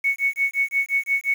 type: tone with tremolo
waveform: sine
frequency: 2217 Hz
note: C#7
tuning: in tune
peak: -16 dBFS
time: 0.04-1.34 s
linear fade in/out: 5 ms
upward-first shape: sine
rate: 5.7 Hz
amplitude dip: 100%
effects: 7-bit